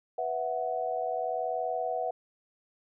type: chord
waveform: sine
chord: B suspended fourth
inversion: none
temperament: equal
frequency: 493.9 / 659.3 / 740 Hz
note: B4 / E5 / F#5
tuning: 0 / 0 / 0 cents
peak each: -35 / -33 / -32 dBFS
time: 0.18-2.11 s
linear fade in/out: 5 ms
effects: none